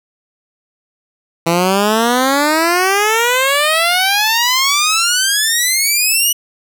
10% pulse exponential sweep, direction up, 164.81 to 2960 Hz, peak -3 dBFS, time 1.46-6.33 s, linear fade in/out 10 ms, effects none

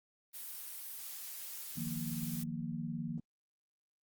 blue noise, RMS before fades -45 dBFS, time 0.33-2.44 s, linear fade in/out 20 ms
sine chord, Eb suspended second, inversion none, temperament just, 155.56 / 175.01 / 233.3 Hz, Eb3 / F3 / Bb3, 0 / +4 / +2 cents, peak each -41 / -42 / -40 dBFS, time 1.77-3.2 s, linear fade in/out 5 ms
effects Opus 32 kbps

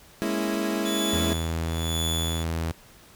30% pulse chord, A# half-diminished seventh, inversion third, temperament equal with one note detuned, 207.7 / 233.1 / 275.9 / 329.6 Hz, G#3 / A#3 / C#4 / E4, 0 / 0 / -8 / 0 cents, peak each -26 / -32 / -30 / -26 dBFS, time 0.22-1.33 s, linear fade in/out 0 ms
sawtooth tone with tremolo, 3445 Hz, A7, 37 cents flat, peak -24 dBFS, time 0.85-2.44 s, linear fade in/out 10 ms, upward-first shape sine, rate 1 Hz, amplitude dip 95%
sawtooth tone, 82 Hz, E2, 9 cents flat, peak -22 dBFS, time 1.13-2.72 s, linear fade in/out 5 ms
effects pink hiss -52 dBFS RMS until 3.15 s

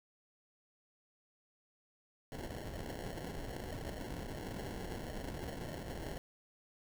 pink noise with sample-and-hold, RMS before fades -43 dBFS, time 2.32-6.18 s, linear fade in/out 0 ms, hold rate 1225 Hz, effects none

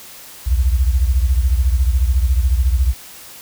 sine beating tone pair, 61 / 75 Hz, B1 / D2, -21 / +37 cents, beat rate 14 Hz, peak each -13 / -18 dBFS, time 0.46-2.94 s, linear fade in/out 20 ms, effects white hiss -38 dBFS RMS until 3.41 s

